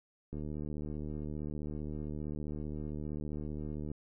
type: click train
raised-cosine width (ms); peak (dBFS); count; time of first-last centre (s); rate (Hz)
3; -28; 271; 0.33-3.916; 75.3
effects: none